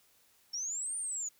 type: linear two-way sweep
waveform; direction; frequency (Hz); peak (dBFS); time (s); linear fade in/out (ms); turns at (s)
sine; up then down; 5390 to 9100 to 6720; -34; 0.53-1.29; 10; 0.97
effects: white hiss -67 dBFS RMS until 1.39 s